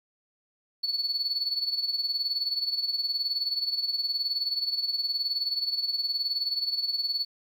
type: tone with tremolo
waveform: sine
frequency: 4435 Hz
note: C#8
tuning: in tune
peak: -22 dBFS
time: 0.83-7.25 s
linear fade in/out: 10 ms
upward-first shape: sine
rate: 19 Hz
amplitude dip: 75%
effects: tanh soft clip ceiling -21 dBFS + 10-bit